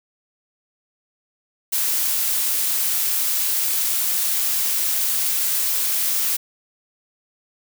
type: noise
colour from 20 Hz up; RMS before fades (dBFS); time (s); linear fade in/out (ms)
blue; -21; 1.72-6.37; 10
effects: none